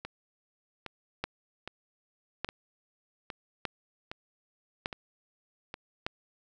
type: two click trains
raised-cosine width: 0.3 ms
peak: -22 / -15 dBFS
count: 8 / 5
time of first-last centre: 0.05-5.741 / 1.24-6.065 s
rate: 1.23 / 0.829 Hz
effects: none